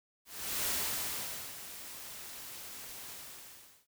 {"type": "noise with ADSR envelope", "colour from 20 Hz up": "white", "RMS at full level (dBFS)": -33, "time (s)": [0.25, 3.87], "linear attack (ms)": 410, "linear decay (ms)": 870, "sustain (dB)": -13, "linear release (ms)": 750, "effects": ["noise-tail reverb RT60 0.1 s tail -24 dB re dry"]}